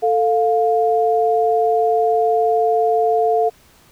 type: tone pair together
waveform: sine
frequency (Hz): 443.5 / 704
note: A4 / F5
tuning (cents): +14 / +14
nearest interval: minor sixth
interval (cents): 800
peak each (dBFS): -16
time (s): 0.02-3.5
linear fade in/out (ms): 20
effects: pink hiss -51 dBFS RMS until 3.91 s